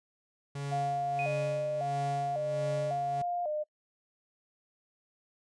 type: tone with tremolo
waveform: 45% pulse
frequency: 140.9 Hz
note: C#3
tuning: 29 cents sharp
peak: -33 dBFS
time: 0.55-3.22 s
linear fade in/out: 5 ms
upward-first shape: sine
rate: 1.5 Hz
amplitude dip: 65%
type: tone with vibrato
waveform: sine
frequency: 653 Hz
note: E5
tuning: 17 cents flat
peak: -30 dBFS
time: 0.71-3.64 s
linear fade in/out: 20 ms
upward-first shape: square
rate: 0.91 Hz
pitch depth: 130 cents each way
type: tone with exponential decay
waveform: sine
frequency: 2488 Hz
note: D#7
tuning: 1 cent flat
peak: -33 dBFS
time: 1.19-1.93 s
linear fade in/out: 1 ms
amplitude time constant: 160 ms
effects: noise-tail reverb RT60 0.1 s tail -24 dB re dry + resampled to 22050 Hz